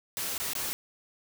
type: noise with dropouts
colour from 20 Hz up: white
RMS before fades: -33 dBFS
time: 0.17-0.73 s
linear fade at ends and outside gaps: 0 ms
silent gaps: 0.379-0.4 / 0.533-0.552 s
effects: none